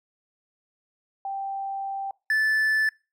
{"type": "tone pair in turn", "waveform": ["sine", "triangle"], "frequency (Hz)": [784, 1748.9], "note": ["G5", "A6"], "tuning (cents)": [0, -11], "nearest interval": "octave + major second", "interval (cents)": 1389, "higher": "second", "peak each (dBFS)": [-28, -18], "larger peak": "second", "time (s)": [[1.25, 2.11], [2.3, 2.89]], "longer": "first", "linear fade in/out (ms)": 2, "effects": ["noise-tail reverb RT60 0.3 s tail -24 dB re dry"]}